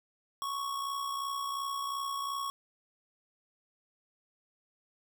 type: tone with amplitude modulation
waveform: square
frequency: 1108.7 Hz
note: C#6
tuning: in tune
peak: -32 dBFS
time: 0.42-2.5 s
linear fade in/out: 0 ms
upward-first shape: sine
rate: 62.8 Hz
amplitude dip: 45%
effects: none